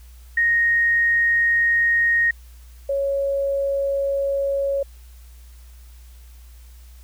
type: tone pair in turn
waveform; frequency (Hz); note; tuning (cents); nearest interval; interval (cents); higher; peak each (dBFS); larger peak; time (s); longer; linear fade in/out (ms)
sine; 1864.7 / 554.4; A#6 / C#5; 0 / 0; octave + major sixth; 2100; first; -15 / -19; first; 0.37-2.31 / 2.89-4.83; neither; 5
effects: added 60 Hz sine -41 dBFS peak until 7.03 s + white hiss -55 dBFS RMS until 7.03 s